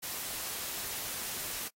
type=noise; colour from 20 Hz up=white; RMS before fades=-38 dBFS; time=0.02-1.69 s; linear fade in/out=20 ms; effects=noise-tail reverb RT60 0.1 s tail -25 dB re dry + AAC 48 kbps